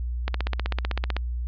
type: click train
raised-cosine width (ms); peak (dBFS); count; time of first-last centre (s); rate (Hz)
0.3; -11; 15; 0.28-1.166; 15.8
effects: added 60 Hz sine -26 dBFS peak until 1.47 s + resampled to 11025 Hz